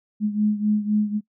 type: beating tone pair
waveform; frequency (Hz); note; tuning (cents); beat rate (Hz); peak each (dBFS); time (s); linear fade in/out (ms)
sine; 209.6 / 213.5; G#3 / G#3; +16 / +48; 3.9; -20 / -24; 0.2-1.21; 50
effects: noise-tail reverb RT60 0.1 s tail -22 dB re dry